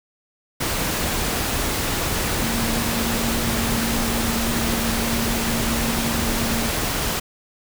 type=tone in noise; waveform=sine; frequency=230 Hz; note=A#3; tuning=23 cents flat; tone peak=-25 dBFS; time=2.41-6.69 s; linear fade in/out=10 ms; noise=pink; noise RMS=-23 dBFS; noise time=0.6-7.2 s; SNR=-5 dB; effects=none